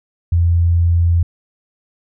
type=tone; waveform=sine; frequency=85.3 Hz; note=F2; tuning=40 cents flat; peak=-10 dBFS; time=0.32-1.23 s; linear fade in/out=5 ms; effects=none